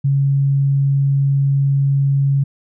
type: tone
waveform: sine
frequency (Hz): 138.59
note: C#3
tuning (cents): 0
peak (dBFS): -12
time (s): 0.04-2.44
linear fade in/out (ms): 10
effects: none